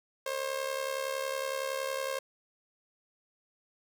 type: tone with amplitude modulation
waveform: sawtooth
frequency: 534 Hz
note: C5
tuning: 35 cents sharp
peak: -25 dBFS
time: 0.26-2.19 s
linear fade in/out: 5 ms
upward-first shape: sine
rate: 70.8 Hz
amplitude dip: 70%
effects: none